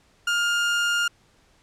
30% pulse tone, 1411 Hz, F6, 17 cents sharp, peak -18 dBFS, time 0.27-1.08 s, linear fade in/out 5 ms, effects pink hiss -60 dBFS RMS until 1.62 s + low-pass 8000 Hz 12 dB/octave

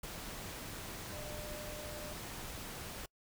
sine tone in noise, 600 Hz, D5, 37 cents sharp, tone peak -47 dBFS, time 1.13-2.13 s, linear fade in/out 5 ms, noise pink, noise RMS -45 dBFS, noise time 0.03-3.06 s, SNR -5 dB, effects noise-tail reverb RT60 0.1 s tail -26 dB re dry

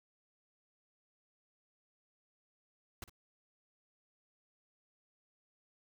pink noise with echo, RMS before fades -44 dBFS, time 3.02-3.04 s, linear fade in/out 2 ms, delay 56 ms, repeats 1, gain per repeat -15 dB, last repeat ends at 3.096 s, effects none

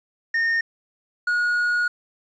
triangle tone pair in turn, 1832 / 1446.9 Hz, A#6 / F#6, -31 / -39 cents, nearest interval major third, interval 408 cents, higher first, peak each -17 dBFS, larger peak neither, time 0.34-0.61 / 1.27-1.88 s, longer second, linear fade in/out 5 ms, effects resampled to 16000 Hz + 9-bit

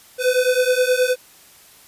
square beating tone pair, 499.1 / 508.6 Hz, B4 / C5, +18 / -49 cents, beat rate 9.5 Hz, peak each -19 dBFS, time 0.18-1.16 s, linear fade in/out 50 ms, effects white hiss -48 dBFS RMS until 1.87 s + resampled to 32000 Hz

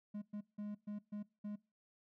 triangle tone bursts at uneven times, 207.7 Hz, G#3, in tune, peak -39 dBFS, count 6, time 0.14-0.22 / 0.33-0.41 / 0.58-0.75 / 0.87-0.99 / 1.12-1.23 / 1.44-1.56 s, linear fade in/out 10 ms, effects noise-tail reverb RT60 0.3 s tail -22 dB re dry

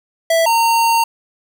square tone pair in turn, 659.3 / 919 Hz, E5 / A#5, 0 / -25 cents, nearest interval tritone, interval 575 cents, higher second, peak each -12 dBFS, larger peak neither, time 0.3-0.46 / 0.46-1.04 s, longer second, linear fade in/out 5 ms, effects none

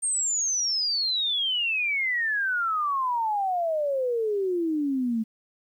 sine exponential sweep, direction down, 8780 to 217.3 Hz, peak -23 dBFS, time 0.02-5.24 s, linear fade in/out 20 ms, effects 10-bit

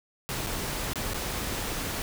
pink noise with dropouts, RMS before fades -32 dBFS, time 0.29-2.02 s, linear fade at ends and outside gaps 0 ms, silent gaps 0.464-0.47 / 0.934-0.957 / 1.135-1.144 s, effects none

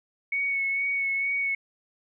sine tone with vibrato, 2217 Hz, C#7, in tune, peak -24 dBFS, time 0.32-1.55 s, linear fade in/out 5 ms, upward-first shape sine, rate 2.2 Hz, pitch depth 20 cents each way, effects none

